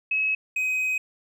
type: tone pair in turn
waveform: sine / triangle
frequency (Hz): 2567 / 2521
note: E7 / D#7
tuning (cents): -47 / +22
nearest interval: unison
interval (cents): 31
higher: first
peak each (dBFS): -21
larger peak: neither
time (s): 0.11-0.35 / 0.56-0.98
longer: second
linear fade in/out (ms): 5
effects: none